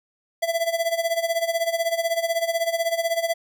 square tone with tremolo, 668 Hz, E5, 23 cents sharp, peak -19 dBFS, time 0.42-3.34 s, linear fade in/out 10 ms, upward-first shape sine, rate 16 Hz, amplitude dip 80%, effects none

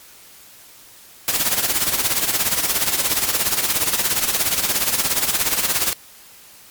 white noise with tremolo, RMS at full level -17 dBFS, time 1.28-5.93 s, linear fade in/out 0 ms, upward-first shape sine, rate 17 Hz, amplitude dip 65%, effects white hiss -45 dBFS RMS until 6.7 s + MP3 96 kbps

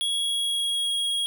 square tone with pitch glide, 3331 to 3295 Hz, G#7 to G#7, +4 to -14 cents, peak -24 dBFS, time 0.01-1.26 s, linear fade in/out 0 ms, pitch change -18 cents, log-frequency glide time 0.13-0.91 s, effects none

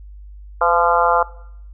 harmonic tone with a mistuned harmonic, 172.1 Hz, F3, 25 cents flat, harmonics 3 / 4 / 5 / 6 / 7 / 8, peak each -20 / -20 / -20 / -20 / -20 / -20 dBFS, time 0.61-1.23 s, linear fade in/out 5 ms, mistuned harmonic 3, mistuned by -27 cents, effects noise-tail reverb RT60 0.7 s tail -19 dB re dry + added 50 Hz sine -35 dBFS peak until 1.73 s

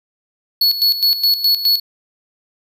square tone with tremolo, 4393 Hz, C#8, 16 cents flat, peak -11 dBFS, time 0.61-1.8 s, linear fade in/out 5 ms, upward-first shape square, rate 4.8 Hz, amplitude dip 70%, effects none

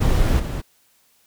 brown noise with level steps, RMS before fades -17 / -25 dBFS, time 0-0.62 s, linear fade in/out 20 ms, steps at 0.39 s, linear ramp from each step 10 ms, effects white hiss -60 dBFS RMS until 1.26 s

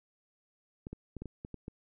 clicks, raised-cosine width 3 ms, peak -28 dBFS, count 8, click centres 0.869 / 0.93 / 1.167 / 1.22 / 1.257 / 1.449 / 1.543 / 1.681 s, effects none

